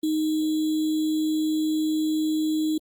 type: tone with sample-and-hold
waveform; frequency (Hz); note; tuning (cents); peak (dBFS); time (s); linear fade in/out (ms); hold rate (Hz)
sine; 311.1; D#4; 0; -21; 0.03-2.78; 5; 3675
effects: Opus 24 kbps

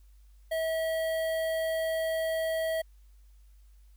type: tone with notch filter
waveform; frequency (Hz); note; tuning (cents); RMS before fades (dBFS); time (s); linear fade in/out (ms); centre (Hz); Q
square; 646; E5; -35; -30; 0.51-2.82; 10; 6200; 0.83
effects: added 50 Hz sine -53 dBFS peak until 3.96 s + white hiss -72 dBFS RMS until 3.96 s

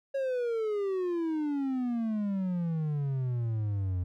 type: exponential sweep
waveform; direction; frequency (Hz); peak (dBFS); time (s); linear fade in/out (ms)
triangle; down; 553 to 87.9; -26; 0.14-4.04; 10
effects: none

